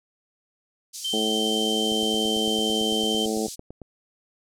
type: band-pass noise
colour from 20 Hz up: pink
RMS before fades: -37 dBFS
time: 0.93-3.56 s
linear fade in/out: 20 ms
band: 4700 to 10000 Hz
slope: 24 dB/octave
type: tone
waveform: sine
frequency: 3116 Hz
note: G7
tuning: 11 cents flat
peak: -25 dBFS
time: 1.04-3.26 s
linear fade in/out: 10 ms
type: harmonic tone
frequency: 109.1 Hz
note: A2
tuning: 14 cents flat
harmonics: 2 / 3 / 4 / 5 / 6 / 7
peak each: -28 / -30 / -28 / -35 / -38 / -34 dBFS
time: 1.13-3.47 s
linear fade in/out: 5 ms
type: click train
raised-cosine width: 2 ms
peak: -26 dBFS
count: 18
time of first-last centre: 1.92-3.817 s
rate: 8.96 Hz
effects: none